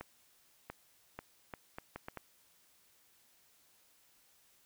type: accelerating click train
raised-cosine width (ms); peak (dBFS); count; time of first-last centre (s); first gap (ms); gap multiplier
0.5; -27; 8; 0.01-2.173; 690; 0.71
effects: white hiss -68 dBFS RMS until 4.65 s